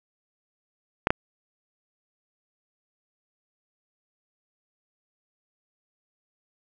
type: clicks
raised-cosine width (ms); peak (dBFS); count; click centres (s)
0.5; -4; 2; 1.071 / 1.105
effects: none